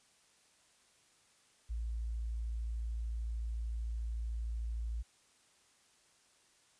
sine tone, 56.7 Hz, A#1, 47 cents flat, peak -35 dBFS, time 1.69-5.03 s, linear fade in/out 20 ms, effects white hiss -68 dBFS RMS until 6.79 s + resampled to 22050 Hz

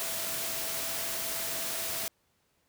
sine tone in noise, 659.3 Hz, E5, in tune, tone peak -45 dBFS, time 0-2.08 s, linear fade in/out 0 ms, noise white, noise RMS -34 dBFS, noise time 0-2.08 s, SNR -14 dB, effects pink hiss -72 dBFS RMS until 2.68 s + high-pass 60 Hz 12 dB/octave

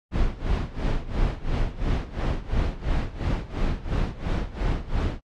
brown noise with tremolo, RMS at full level -22 dBFS, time 0.11-5.21 s, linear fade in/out 50 ms, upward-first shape sine, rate 2.9 Hz, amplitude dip 85%, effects low-pass 4000 Hz 12 dB/octave + AAC 64 kbps

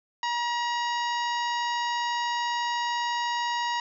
harmonic tone with a mistuned harmonic, 954 Hz, A#5, 40 cents sharp, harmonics 1 / 2 / 3 / 4 / 5 / 6 / 7, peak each -27 / -33 / -37 / -39 / -41 / -43 / -44 dBFS, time 0.23-3.8 s, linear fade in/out 2 ms, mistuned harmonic 6, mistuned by -64 cents, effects none

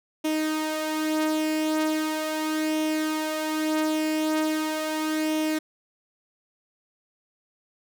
sawtooth tone with flanger, 311.1 Hz, D#4, in tune, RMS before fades -26 dBFS, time 0.24-5.59 s, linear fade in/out 10 ms, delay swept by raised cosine 0.33 to 3.63 ms, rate 0.39 Hz, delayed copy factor +0.5, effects none

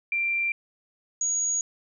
sine tone pair in turn, 2364 / 6708 Hz, D7 / G#8, +11 / +16 cents, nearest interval octave + tritone, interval 1805 cents, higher second, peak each -23 dBFS, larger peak neither, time 0.12-0.52 / 1.21-1.61 s, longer neither, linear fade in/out 2 ms, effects none

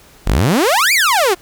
sawtooth exponential two-way sweep, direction up then down, 36.29 to 2463 to 339.4 Hz, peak -7 dBFS, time 0.26-1.35 s, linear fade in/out 20 ms, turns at 0.93 s, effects pink hiss -45 dBFS RMS until 1.41 s

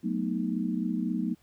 sine chord, B dominant seventh, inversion second, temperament equal with one note detuned, 185 / 220 / 244 / 311.1 Hz, F#3 / A3 / B3 / D#4, 0 / 0 / -21 / 0 cents, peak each -32 / -32 / -32 / -34 dBFS, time 0.03-1.35 s, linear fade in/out 20 ms, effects pink hiss -66 dBFS RMS until 1.42 s

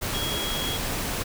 sine tone in noise, 3304 Hz, G#7, 10 cents flat, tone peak -30 dBFS, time 0.13-0.78 s, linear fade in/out 20 ms, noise pink, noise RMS -29 dBFS, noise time 0.01-1.24 s, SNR -4 dB, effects none

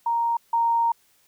sine tone pair in turn, 932.3 / 928.5 Hz, A#5 / A#5, 0 / -7 cents, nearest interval unison, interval 7 cents, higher first, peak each -20 / -18 dBFS, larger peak second, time 0.06-0.37 / 0.53-0.92 s, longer second, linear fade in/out 5 ms, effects white hiss -62 dBFS RMS until 1.27 s

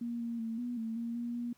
sine tone with pitch steps, 236.2 / 233.4 / 226 / 243.1 / 224.8 / 233.1 / 237.7 / 239.2 Hz, A#3 / A#3 / A3 / B3 / A3 / A#3 / A#3 / A#3, +23 / +2 / +47 / -27 / +37 / 0 / +34 / +45 cents, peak -34 dBFS, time 0.01-1.53 s, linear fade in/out 5 ms, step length 190 ms, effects pink hiss -68 dBFS RMS until 1.57 s + high-pass 60 Hz 12 dB/octave

